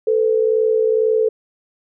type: tone pair together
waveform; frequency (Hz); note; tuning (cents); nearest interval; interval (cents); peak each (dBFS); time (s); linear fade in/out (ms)
sine; 440 / 502.1; A4 / B4; 0 / +29; major second; 229; -14 / -20; 0.07-1.29; 5
effects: none